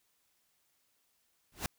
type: noise with exponential growth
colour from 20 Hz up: pink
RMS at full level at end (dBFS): -30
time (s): 1.52-1.66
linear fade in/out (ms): 1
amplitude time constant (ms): 29
effects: white hiss -75 dBFS RMS until 1.78 s